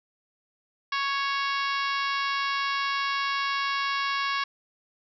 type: harmonic tone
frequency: 554.4 Hz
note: C#5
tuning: in tune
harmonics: 2 / 3 / 4 / 5 / 6 / 7 / 8 / 9 / 10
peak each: -28 / -32 / -34 / -36 / -38 / -39 / -40 / -41 / -42 dBFS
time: 0.92-4.44 s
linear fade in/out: 5 ms
effects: none